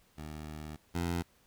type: tone pair in turn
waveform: 15% pulse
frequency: 76.6 / 85.98 Hz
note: D#2 / F2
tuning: -27 / -27 cents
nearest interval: major second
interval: 200 cents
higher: second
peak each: -35 / -25 dBFS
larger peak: second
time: 0.17-0.77 / 0.94-1.23 s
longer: first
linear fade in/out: 20 ms
effects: pink hiss -67 dBFS RMS until 1.46 s